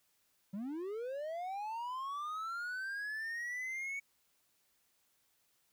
triangle linear sweep, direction up, 184.2 to 2241 Hz, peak -36 dBFS, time 0.53-4 s, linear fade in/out 10 ms, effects white hiss -75 dBFS RMS until 5.72 s

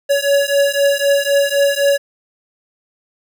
square beating tone pair, 561 / 564.9 Hz, C#5 / C#5, +21 / +33 cents, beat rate 3.9 Hz, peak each -16 dBFS, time 0.09-1.98 s, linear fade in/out 20 ms, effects none

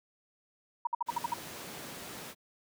sine tone bursts, 949 Hz, A#5, 31 cents sharp, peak -27 dBFS, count 7, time 0.85-1.339 s, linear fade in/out 5 ms, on 21 ms, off 57 ms
pink noise, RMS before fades -43 dBFS, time 1.06-2.35 s, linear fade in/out 50 ms
effects high-pass 150 Hz 12 dB/octave

